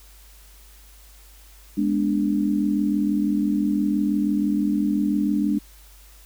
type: chord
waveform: sine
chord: G# diminished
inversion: none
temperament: equal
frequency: 207.7 / 246.9 / 293.7 Hz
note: G#3 / B3 / D4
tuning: 0 / 0 / 0 cents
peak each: -22 / -28 / -22 dBFS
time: 1.77-5.59 s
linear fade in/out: 10 ms
effects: added 50 Hz sine -47 dBFS peak until 6.25 s + white hiss -52 dBFS RMS until 6.25 s